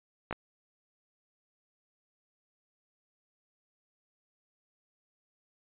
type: clicks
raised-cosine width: 0.5 ms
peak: -19 dBFS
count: 2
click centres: 0.31 / 0.327 s
effects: resampled to 8000 Hz